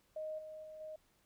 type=tone with level steps; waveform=sine; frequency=622.3 Hz; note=D#5; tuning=in tune; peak=-39 / -46 / -48 / -44 dBFS; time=0.16-0.96 s; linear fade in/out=5 ms; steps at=0.38 / 0.63 / 0.8 s; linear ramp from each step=10 ms; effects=pink hiss -73 dBFS RMS until 1.25 s